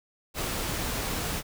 pink noise, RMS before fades -31 dBFS, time 0.34-1.43 s, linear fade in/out 50 ms, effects none

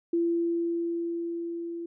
sine tone with level ramp, 338.8 Hz, E4, 48 cents sharp, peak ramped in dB -22 to -33 dBFS, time 0.13-1.86 s, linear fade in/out 5 ms, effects none

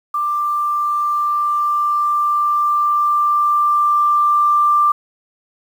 sine tone with level ramp, 1183 Hz, D6, 12 cents sharp, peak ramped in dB -16 to -10 dBFS, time 0.14-4.92 s, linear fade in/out 5 ms, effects 7-bit

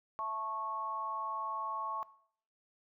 harmonic tone, 220 Hz, A3, in tune, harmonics 3 / 4 / 5, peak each -46 / -41 / -36 dBFS, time 0.19-2.03 s, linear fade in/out 0 ms, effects noise-tail reverb RT60 0.6 s tail -19 dB re dry

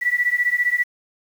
sine beating tone pair, 1947 / 1962 Hz, B6 / B6, -25 / -12 cents, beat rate 15 Hz, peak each -20 dBFS, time 0.01-0.84 s, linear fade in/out 20 ms, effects 7-bit

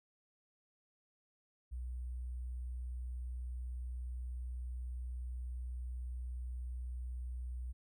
sine tone with sample-and-hold, 61.74 Hz, B1, in tune, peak -39 dBFS, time 1.71-7.73 s, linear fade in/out 20 ms, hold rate 8820 Hz, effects none

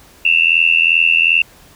sine tone with amplitude modulation, 2700 Hz, E7, 41 cents sharp, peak -5 dBFS, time 0.25-1.42 s, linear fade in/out 5 ms, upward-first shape sine, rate 82.6 Hz, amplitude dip 95%, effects pink hiss -45 dBFS RMS until 1.75 s

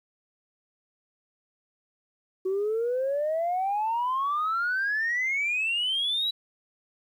sine exponential sweep, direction up, 370.5 to 3951 Hz, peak -23 dBFS, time 2.45-6.31 s, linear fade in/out 10 ms, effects tanh soft clip ceiling -21 dBFS + 10-bit

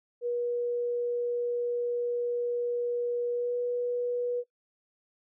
sine tone with pitch glide, 481.6 to 486.9 Hz, B4 to B4, -44 to -25 cents, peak -27 dBFS, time 0.21-4.44 s, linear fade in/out 50 ms, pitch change +19 cents, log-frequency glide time 3.32-3.55 s, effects noise-tail reverb RT60 0.1 s tail -19 dB re dry

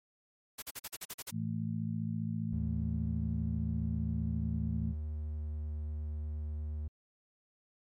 white noise bursts, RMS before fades -41 dBFS, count 9, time 0.58-1.311 s, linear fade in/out 10 ms, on 43 ms, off 43 ms
harmonic tone, 55 Hz, A1, in tune, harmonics 2 / 3 / 4, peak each -37 / -37 / -37 dBFS, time 1.31-4.95 s, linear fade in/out 50 ms
triangle tone with pitch glide, 77.78 to 75.7 Hz, D#2 to D#2, 0 to -47 cents, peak -33 dBFS, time 2.52-6.88 s, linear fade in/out 5 ms, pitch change -47 cents, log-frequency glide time 3.59-5.62 s
effects MP3 64 kbps

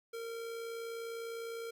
square tone with amplitude modulation, 460 Hz, A#4, 23 cents flat, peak -39 dBFS, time 0.13-1.71 s, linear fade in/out 10 ms, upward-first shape sine, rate 59.9 Hz, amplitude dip 35%, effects 12-bit

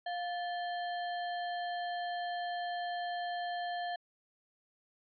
sine tone with sample-and-hold, 705 Hz, F5, 16 cents sharp, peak -34 dBFS, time 0.06-3.96 s, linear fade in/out 5 ms, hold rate 2450 Hz, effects resampled to 11025 Hz

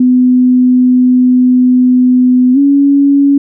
sine tone with pitch glide, 251.5 to 280.7 Hz, B3 to C#4, +32 to +22 cents, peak -4 dBFS, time 0-3.38 s, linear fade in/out 5 ms, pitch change +190 cents, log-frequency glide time 2.53-2.58 s, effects none

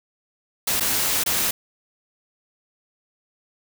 white noise with dropouts, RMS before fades -22 dBFS, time 0.67-1.51 s, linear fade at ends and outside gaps 5 ms, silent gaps 0.799-0.806 / 1.237-1.261 s, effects none

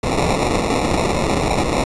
white noise with sample-and-hold, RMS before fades -18 dBFS, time 0.03-1.84 s, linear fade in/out 5 ms, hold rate 1575 Hz, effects resampled to 22050 Hz

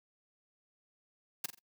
white noise with echo, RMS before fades -34 dBFS, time 1.44-1.46 s, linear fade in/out 5 ms, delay 44 ms, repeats 3, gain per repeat -9 dB, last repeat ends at 1.592 s, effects noise-tail reverb RT60 0.1 s tail -25 dB re dry

